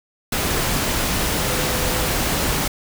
sine tone in noise, 505 Hz, B4, 39 cents sharp, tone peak -29 dBFS, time 1.46-2.08 s, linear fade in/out 5 ms, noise pink, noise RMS -21 dBFS, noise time 0.32-2.68 s, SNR -11 dB, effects none

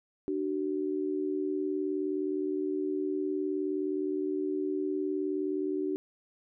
sine tone pair together, 298.8 / 378.2 Hz, D4 / F#4, +30 / +38 cents, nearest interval major third, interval 408 cents, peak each -32 / -31 dBFS, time 0.28-5.96 s, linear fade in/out 0 ms, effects none

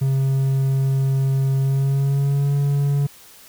triangle tone with pitch glide, 134.9 to 141.77 Hz, C#3 to C#3, -47 to +39 cents, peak -14 dBFS, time 0.01-3.07 s, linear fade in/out 10 ms, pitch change +86 cents, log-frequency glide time 1.58-2.54 s, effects white hiss -46 dBFS RMS until 3.48 s

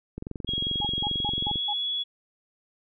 click train, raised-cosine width 3 ms, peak -21 dBFS, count 32, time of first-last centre 0.18-1.558 s, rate 22.5 Hz
sine tone with pitch glide, 3297 to 3376 Hz, G#7 to G#7, -13 to +28 cents, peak -26 dBFS, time 0.47-2.04 s, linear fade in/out 20 ms, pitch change +41 cents, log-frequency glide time 1.03-1.79 s
sine tone bursts, 830 Hz, G#5, 1 cent flat, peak -29 dBFS, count 5, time 0.81-1.735 s, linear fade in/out 10 ms, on 57 ms, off 160 ms
effects none

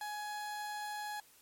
30% pulse tone, 838 Hz, G#5, 15 cents sharp, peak -36 dBFS, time 0.01-1.2 s, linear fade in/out 2 ms, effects white hiss -63 dBFS RMS until 1.41 s + MP3 64 kbps

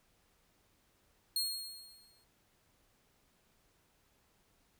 sawtooth tone with exponential decay, 4273 Hz, C8, 36 cents sharp, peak -27 dBFS, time 1.36-2.24 s, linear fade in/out 2 ms, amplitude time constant 190 ms, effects pink hiss -72 dBFS RMS until 4.79 s

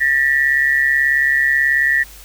sine tone pair together, 1786 / 1924.4 Hz, A6 / B6, +25 / -45 cents, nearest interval minor second, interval 130 cents, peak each -15 dBFS, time 0-2.04 s, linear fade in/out 20 ms, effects added 50 Hz sine -40 dBFS peak until 2.24 s + white hiss -41 dBFS RMS until 2.24 s

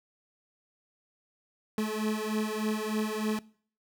30% pulse beating tone pair, 213.7 / 217 Hz, G#3 / A3, +50 / -24 cents, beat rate 3.3 Hz, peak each -29 dBFS, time 1.78-3.39 s, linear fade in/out 2 ms, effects noise-tail reverb RT60 0.5 s tail -22 dB re dry

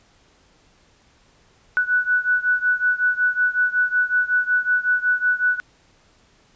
sine beating tone pair, 1480 / 1485.4 Hz, F#6 / F#6, 0 / +6 cents, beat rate 5.4 Hz, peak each -19 / -21 dBFS, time 1.77-5.6 s, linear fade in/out 0 ms, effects pink hiss -57 dBFS RMS until 6.55 s + resampled to 16000 Hz

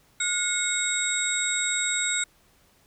sine tone cluster, 1437 / 2176 / 3765 / 7450 / 7950 Hz, F6 / C#7 / A#7 / A#8 / B8, +49 / -33 / +16 / -2 / +10 cents, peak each -30 dBFS, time 0.2-2.24 s, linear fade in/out 5 ms, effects pink hiss -61 dBFS RMS until 2.86 s

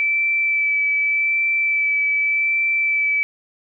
sine tone with vibrato, 2316 Hz, D7, 25 cents flat, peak -16 dBFS, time 0-3.23 s, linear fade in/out 0 ms, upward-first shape sine, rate 0.85 Hz, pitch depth 14 cents each way, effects none

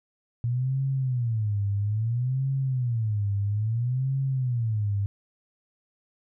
sine tone with vibrato, 116.54 Hz, A#2, in tune, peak -23 dBFS, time 0.44-5.06 s, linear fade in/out 0 ms, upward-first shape sine, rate 0.6 Hz, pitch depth 260 cents each way, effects none

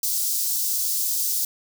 white high-pass noise, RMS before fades -24 dBFS, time 0.03-1.45 s, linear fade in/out 2 ms, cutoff 4800 Hz, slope 24 dB/octave, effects none

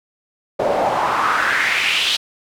pink noise with band-pass filter sweep, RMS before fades -18 dBFS, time 0.59-2.17 s, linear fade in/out 10 ms, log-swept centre 530 to 3600 Hz, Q 3.4, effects none

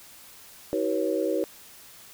sine tone cluster, 318.6 / 378.7 / 480.9 / 551 Hz, D#4 / F#4 / B4 / C#5, +41 / +40 / -46 / -11 cents, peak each -29 dBFS, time 0.73-1.44 s, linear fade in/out 0 ms, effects white hiss -49 dBFS RMS until 2.13 s

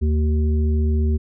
harmonic tone, 76.2 Hz, D#2, 36 cents flat, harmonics 1 / 3 / 5, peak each -16 / -26 / -30 dBFS, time 0.01-1.18 s, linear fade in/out 20 ms, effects none

